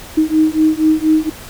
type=beating tone pair; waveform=sine; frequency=311.1 / 315.3 Hz; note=D#4 / D#4; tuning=0 / +23 cents; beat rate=4.2 Hz; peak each=-13 dBFS; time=0.17-1.3 s; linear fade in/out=10 ms; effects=pink hiss -34 dBFS RMS until 1.49 s